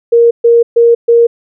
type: tone bursts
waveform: sine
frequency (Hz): 468.3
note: A#4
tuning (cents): +8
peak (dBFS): -3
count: 4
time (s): 0.12-1.27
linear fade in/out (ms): 10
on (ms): 190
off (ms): 130
effects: none